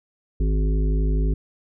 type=harmonic tone; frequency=51.91 Hz; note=G#1; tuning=in tune; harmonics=1 / 3 / 5 / 7 / 8; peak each=-18 / -28 / -32 / -35 / -36 dBFS; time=0.4-1.34 s; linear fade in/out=5 ms; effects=none